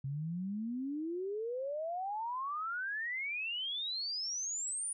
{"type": "exponential sweep", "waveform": "sine", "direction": "up", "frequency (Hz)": [132.6, 9700], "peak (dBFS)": -35, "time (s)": [0.04, 4.93], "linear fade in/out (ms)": 5, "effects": []}